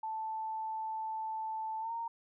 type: tone with pitch glide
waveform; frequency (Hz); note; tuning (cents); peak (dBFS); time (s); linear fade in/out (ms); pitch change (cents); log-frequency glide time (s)
sine; 880 to 923.2; A5 to A#5; 0 to -17; -35; 0.03-2.08; 5; +83; 1.8-1.92
effects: none